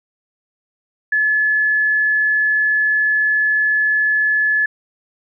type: tone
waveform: sine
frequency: 1717 Hz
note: A6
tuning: 43 cents flat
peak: -13 dBFS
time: 1.12-4.66 s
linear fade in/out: 5 ms
effects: none